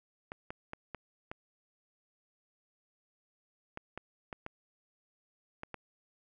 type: clicks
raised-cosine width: 0.5 ms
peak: -25 dBFS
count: 11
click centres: 0.319 / 0.505 / 0.734 / 0.947 / 1.315 / 3.774 / 3.976 / 4.328 / 4.464 / 5.634 / 5.743 s
effects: none